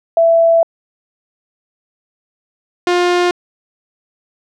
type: tone pair in turn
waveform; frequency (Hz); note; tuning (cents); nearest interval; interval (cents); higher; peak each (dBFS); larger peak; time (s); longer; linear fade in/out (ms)
sine / sawtooth; 665 / 354.2; E5 / F4; +15 / +24; major seventh; 1091; first; -7; neither; 0.17-0.63 / 2.87-3.31; first; 2
effects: low-pass 5000 Hz 12 dB/octave